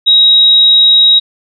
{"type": "tone", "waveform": "sine", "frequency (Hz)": 3810, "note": "A#7", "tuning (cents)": 37, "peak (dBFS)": -3, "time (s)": [0.06, 1.2], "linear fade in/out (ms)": 20, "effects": []}